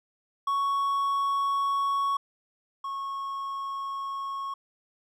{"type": "tone pair in turn", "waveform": "triangle", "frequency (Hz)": [1112, 1097.3], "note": ["C#6", "C#6"], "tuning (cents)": [5, -18], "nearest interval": "unison", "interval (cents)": 23, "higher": "first", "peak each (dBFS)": [-22, -29], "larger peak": "first", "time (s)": [[0.47, 2.17], [2.84, 4.54]], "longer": "neither", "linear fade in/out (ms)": 5, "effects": []}